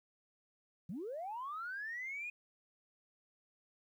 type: linear sweep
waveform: sine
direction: up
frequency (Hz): 148 to 2489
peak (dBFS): -39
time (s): 0.89-2.3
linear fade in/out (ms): 5
effects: tanh soft clip ceiling -35 dBFS + 12-bit

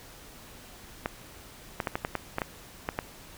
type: clicks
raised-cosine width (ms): 0.5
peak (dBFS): -13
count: 10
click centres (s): 1.059 / 1.802 / 1.872 / 1.955 / 2.049 / 2.153 / 2.384 / 2.418 / 2.889 / 2.989
effects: pink hiss -49 dBFS RMS until 3.37 s

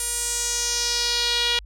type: tone with band-pass filter sweep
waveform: sawtooth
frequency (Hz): 478.2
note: A#4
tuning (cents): +44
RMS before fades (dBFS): -24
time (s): 0-1.59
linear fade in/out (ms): 2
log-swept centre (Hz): 9300 to 3400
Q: 2.8
effects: added 50 Hz sine -39 dBFS peak until 1.65 s

